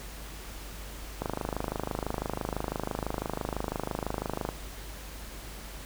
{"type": "click train", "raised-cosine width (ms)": 1, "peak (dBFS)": -16, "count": 86, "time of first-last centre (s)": [1.22, 4.489], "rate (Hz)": 26, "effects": ["added 50 Hz sine -42 dBFS peak until 5.85 s", "pink hiss -45 dBFS RMS until 5.85 s"]}